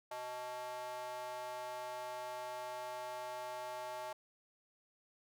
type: tone with high-pass filter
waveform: square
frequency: 125.1 Hz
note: B2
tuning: 23 cents sharp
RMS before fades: -44 dBFS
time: 0.11-4.13 s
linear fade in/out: 5 ms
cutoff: 740 Hz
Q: 9.8
effects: none